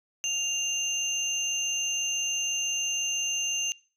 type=tone pair together; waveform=sine; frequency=2794 / 6272 Hz; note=F7 / G8; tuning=0 / 0 cents; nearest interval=octave + major second; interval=1400 cents; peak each=-28 dBFS; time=0.24-3.72 s; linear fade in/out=0 ms; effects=noise-tail reverb RT60 0.4 s tail -23 dB re dry + tanh soft clip ceiling -21 dBFS